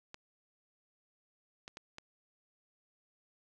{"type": "clicks", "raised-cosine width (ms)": 0.2, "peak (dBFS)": -28, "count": 4, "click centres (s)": [0.144, 1.679, 1.771, 1.984], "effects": ["10-bit"]}